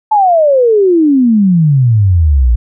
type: exponential sweep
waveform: sine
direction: down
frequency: 880 to 55.7 Hz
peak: -5 dBFS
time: 0.11-2.56 s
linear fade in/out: 10 ms
effects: none